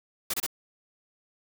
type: noise bursts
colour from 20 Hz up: white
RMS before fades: -29 dBFS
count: 3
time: 0.3-0.465 s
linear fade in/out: 5 ms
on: 37 ms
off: 27 ms
effects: none